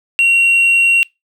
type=tone with hard clipping; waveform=triangle; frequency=2745 Hz; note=F7; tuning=31 cents flat; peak=-7 dBFS; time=0.19-1.03 s; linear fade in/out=0 ms; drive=1 dB; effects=noise-tail reverb RT60 0.2 s tail -24 dB re dry